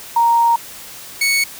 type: tone pair in turn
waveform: sine / sawtooth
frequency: 932.3 / 2217 Hz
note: A#5 / C#7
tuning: 0 / 0 cents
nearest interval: octave + minor third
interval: 1500 cents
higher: second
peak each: -10 dBFS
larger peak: neither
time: 0.16-0.56 / 1.21-1.44 s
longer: first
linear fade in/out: 5 ms
effects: white hiss -35 dBFS RMS until 1.59 s